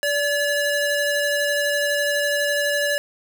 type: ring-modulated tone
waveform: 45% pulse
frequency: 1146 Hz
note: D6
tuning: 43 cents flat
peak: -16 dBFS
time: 0.03-2.98 s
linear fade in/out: 0 ms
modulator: 567 Hz
effects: none